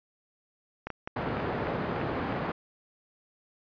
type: clicks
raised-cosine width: 0.5 ms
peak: -19 dBFS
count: 9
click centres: 0.87 / 0.903 / 1.075 / 1.37 / 1.402 / 1.671 / 1.963 / 2.014 / 2.323 s
type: band-pass noise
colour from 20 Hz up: pink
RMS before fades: -32 dBFS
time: 1.16-2.52 s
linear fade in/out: 5 ms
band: 120 to 1400 Hz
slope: 12 dB/octave
effects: resampled to 11025 Hz